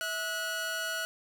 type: tone pair together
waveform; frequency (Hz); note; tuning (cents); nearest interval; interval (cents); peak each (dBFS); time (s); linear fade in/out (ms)
sawtooth; 651.2 / 1462; E5 / F#6; -21 / -21; octave + major second; 1400; -35 / -29; 0.01-1.05; 0
effects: none